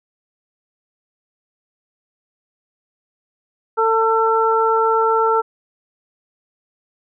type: harmonic tone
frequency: 448 Hz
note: A4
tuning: 31 cents sharp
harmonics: 1 / 2 / 3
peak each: -17 / -18 / -18 dBFS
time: 3.77-5.42 s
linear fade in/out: 20 ms
effects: none